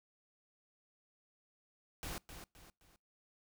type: noise with echo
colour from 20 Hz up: pink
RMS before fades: -43 dBFS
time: 2.03-2.18 s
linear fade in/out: 0 ms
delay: 260 ms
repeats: 3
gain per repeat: -8 dB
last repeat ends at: 2.96 s
effects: noise-tail reverb RT60 0.3 s tail -26 dB re dry